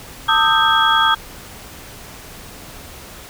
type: tone cluster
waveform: sine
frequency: 898 / 1224 / 1294 / 1573 / 3313 Hz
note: A5 / D#6 / E6 / G6 / G#7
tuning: +35 / -29 / -32 / +6 / -5 cents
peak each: -18 dBFS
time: 0.28-1.15 s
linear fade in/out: 10 ms
effects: pink hiss -37 dBFS RMS until 3.29 s